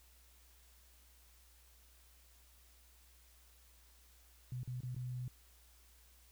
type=tone with dropouts; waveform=sine; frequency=125.2 Hz; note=B2; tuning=24 cents sharp; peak=-39 dBFS; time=4.52-5.28 s; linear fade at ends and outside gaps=2 ms; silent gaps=4.633-4.675 / 4.806-4.833 / 4.947-4.963 s; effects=added 60 Hz sine -64 dBFS peak until 6.31 s + white hiss -67 dBFS RMS until 6.31 s